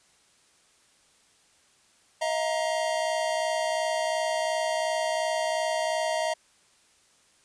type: chord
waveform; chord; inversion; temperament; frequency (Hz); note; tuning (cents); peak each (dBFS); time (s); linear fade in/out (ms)
square; Eb suspended second; none; equal with one note detuned; 635.7 / 698.5 / 932.3; Eb5 / F5 / Bb5; +37 / 0 / 0; -28 / -33 / -33; 2.21-6.34; 10
effects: white hiss -62 dBFS RMS until 7.44 s + resampled to 22050 Hz